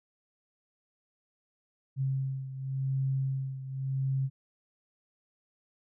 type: beating tone pair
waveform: sine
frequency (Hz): 133.9 / 134.8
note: C3 / C#3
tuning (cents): +40 / -48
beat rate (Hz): 0.9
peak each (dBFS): -30 / -35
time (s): 1.96-4.3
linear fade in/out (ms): 50
effects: none